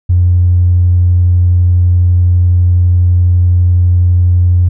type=tone with tanh clipping; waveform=triangle; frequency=88.8 Hz; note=F2; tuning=29 cents sharp; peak=-5 dBFS; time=0.09-4.69 s; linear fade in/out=10 ms; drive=4 dB; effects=none